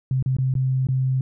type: tone with dropouts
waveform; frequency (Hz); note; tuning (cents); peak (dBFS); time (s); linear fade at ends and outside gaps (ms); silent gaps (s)
sine; 130.81; C3; 0; -18; 0.11-1.21; 2; 0.226-0.26 / 0.367-0.385 / 0.54-0.552 / 0.87-0.887
effects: none